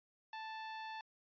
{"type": "tone", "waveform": "sawtooth", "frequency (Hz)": 880, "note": "A5", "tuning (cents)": 0, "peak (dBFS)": -40, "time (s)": [0.33, 1.01], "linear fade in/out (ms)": 2, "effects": ["resampled to 11025 Hz"]}